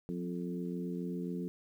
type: harmonic tone with a mistuned harmonic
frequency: 87.31 Hz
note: F2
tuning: in tune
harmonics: 2 / 3 / 4 / 5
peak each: -37 / -41 / -43 / -45 dBFS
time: 0.09-1.48 s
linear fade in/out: 0 ms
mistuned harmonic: 2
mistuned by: +33 cents
effects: 11-bit